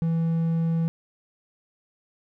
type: tone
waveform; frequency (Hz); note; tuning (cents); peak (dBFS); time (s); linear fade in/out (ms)
triangle; 164.81; E3; 0; -19; 0.02-0.88; 0
effects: none